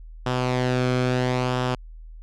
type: tone with flanger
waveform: sawtooth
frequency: 126.1 Hz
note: B2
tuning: 36 cents sharp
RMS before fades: -23 dBFS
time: 0.26-1.75 s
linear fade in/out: 5 ms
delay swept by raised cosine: 0.46 to 1.08 ms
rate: 0.74 Hz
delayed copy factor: -0.5
effects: added 40 Hz sine -38 dBFS peak until 2.22 s + low-pass 5000 Hz 12 dB/octave